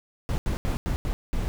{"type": "noise bursts at uneven times", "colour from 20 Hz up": "brown", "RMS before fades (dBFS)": -26, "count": 6, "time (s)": [[0.29, 0.38], [0.46, 0.57], [0.65, 0.77], [0.86, 0.96], [1.05, 1.13], [1.33, 1.48]], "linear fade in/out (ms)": 0, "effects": []}